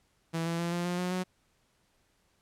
sawtooth tone with pitch steps, 164.81 / 167.79 / 170.82 / 173.91 / 177.05 / 180.25 / 183.5 Hz, E3 / E3 / F3 / F3 / F3 / F#3 / F#3, 0 / +31 / -38 / -7 / +24 / -45 / -14 cents, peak -26 dBFS, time 0.33-1.24 s, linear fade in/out 20 ms, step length 130 ms, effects pink hiss -71 dBFS RMS until 2.41 s + low-pass 11000 Hz 12 dB/octave

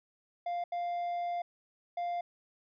triangle tone bursts at uneven times, 698.5 Hz, F5, in tune, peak -30 dBFS, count 3, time 0.46-0.64 / 0.72-1.42 / 1.97-2.21 s, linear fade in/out 5 ms, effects resampled to 11025 Hz

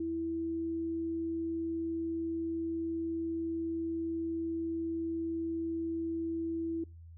sine tone, 329.6 Hz, E4, in tune, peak -32 dBFS, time 0-6.84 s, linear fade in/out 5 ms, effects noise-tail reverb RT60 0.3 s tail -25 dB re dry + added 83 Hz sine -48 dBFS peak until 7.17 s

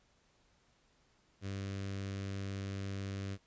sawtooth tone with notch filter, 98 Hz, G2, in tune, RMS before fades -40 dBFS, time 1.41-3.38 s, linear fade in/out 50 ms, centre 860 Hz, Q 1.2, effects pink hiss -71 dBFS RMS until 3.46 s + resampled to 16000 Hz

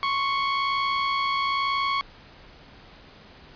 sawtooth tone pair together, 1046.5 / 1107.5 Hz, C6 / C#6, 0 / -2 cents, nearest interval minor second, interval 98 cents, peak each -31 / -19 dBFS, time 0.03-2.01 s, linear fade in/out 0 ms, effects pink hiss -49 dBFS RMS until 3.55 s + resampled to 11025 Hz

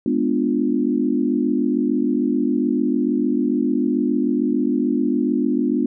sine chord, G# diminished seventh, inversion none, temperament equal, 207.7 / 246.9 / 293.7 / 349.2 Hz, G#3 / B3 / D4 / F4, 0 / 0 / 0 / 0 cents, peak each -25 / -20 / -21 / -25 dBFS, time 0.06-5.86 s, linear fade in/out 2 ms, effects none

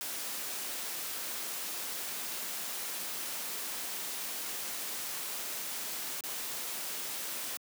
white noise with dropouts, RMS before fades -38 dBFS, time 0.01-7.57 s, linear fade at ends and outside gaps 0 ms, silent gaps 6.207-6.238 s, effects high-pass 200 Hz 12 dB/octave

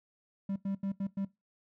triangle tone bursts at uneven times, 196 Hz, G3, in tune, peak -29 dBFS, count 5, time 0.49-0.56 / 0.65-0.75 / 0.83-0.92 / 1-1.07 / 1.17-1.25 s, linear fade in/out 5 ms, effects noise-tail reverb RT60 0.2 s tail -19 dB re dry

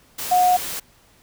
sine tone in noise, 726 Hz, F#5, 33 cents flat, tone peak -13 dBFS, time 0.31-0.57 s, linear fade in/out 10 ms, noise white, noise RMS -29 dBFS, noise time 0.18-0.8 s, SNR +13 dB, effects pink hiss -55 dBFS RMS until 1.22 s

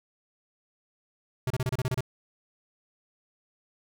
square tone bursts, 127.9 Hz, C3, 39 cents flat, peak -26 dBFS, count 9, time 1.47-2.007 s, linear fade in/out 2 ms, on 33 ms, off 30 ms, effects none

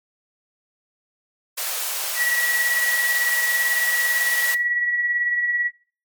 white high-pass noise, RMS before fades -26 dBFS, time 1.57-4.55 s, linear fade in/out 10 ms, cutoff 470 Hz, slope 48 dB/octave
sine tone with tremolo, 1932 Hz, B6, 39 cents flat, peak -17 dBFS, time 2.15-5.71 s, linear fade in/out 50 ms, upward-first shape triangle, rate 18 Hz, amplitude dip 50%
effects noise-tail reverb RT60 0.4 s tail -19 dB re dry + MP3 96 kbps

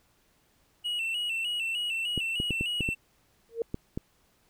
triangle tone with vibrato, 2794 Hz, F7, in tune, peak -27 dBFS, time 0.84-2.95 s, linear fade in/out 20 ms, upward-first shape square, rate 3.3 Hz, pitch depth 67 cents each way
clicks, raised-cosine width 3 ms, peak -18 dBFS, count 8, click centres 2.177 / 2.401 / 2.507 / 2.61 / 2.807 / 2.889 / 3.744 / 3.975 s
sine tone with exponential growth, 460 Hz, A#4, 23 cents flat, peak -22 dBFS, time 3.49-3.62 s, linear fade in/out 2 ms, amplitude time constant 27 ms
effects pink hiss -67 dBFS RMS until 4.49 s

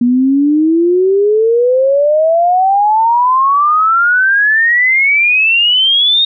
sine exponential sweep, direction up, 238.2 to 3729 Hz, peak -7 dBFS, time 0.01-6.25 s, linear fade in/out 5 ms, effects none

